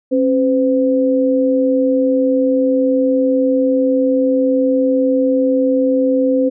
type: tone pair together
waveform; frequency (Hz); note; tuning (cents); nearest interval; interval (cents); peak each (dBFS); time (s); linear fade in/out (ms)
sine; 270 / 510.6; C#4 / C5; -45 / -42; major seventh; 1103; -14; 0.11-6.5; 20
effects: none